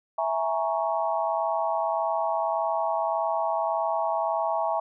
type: chord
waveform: sine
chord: A# half-diminished seventh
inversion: second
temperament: equal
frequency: 659.3 / 830.6 / 932.3 / 1108.7 Hz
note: E5 / G#5 / A#5 / C#6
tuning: 0 / 0 / 0 / 0 cents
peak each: -27 / -29 / -30 / -32 dBFS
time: 0.18-4.8 s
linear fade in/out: 5 ms
effects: none